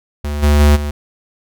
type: tone with level steps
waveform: square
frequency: 73.42 Hz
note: D2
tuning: in tune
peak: -19 / -9 / -7 / -19 dBFS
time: 0.24-0.91 s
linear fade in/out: 5 ms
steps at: 0.42 / 0.59 / 0.75 s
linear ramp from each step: 20 ms
effects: none